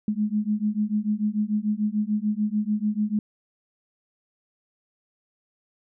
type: beating tone pair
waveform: sine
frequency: 207.7 / 214.5 Hz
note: G#3 / A3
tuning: 0 / -44 cents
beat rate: 6.8 Hz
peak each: -25 dBFS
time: 0.08-3.19 s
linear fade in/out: 2 ms
effects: none